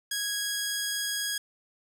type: tone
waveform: 10% pulse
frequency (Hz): 1654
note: G#6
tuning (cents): -8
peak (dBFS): -20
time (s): 0.11-1.38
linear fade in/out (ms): 5
effects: none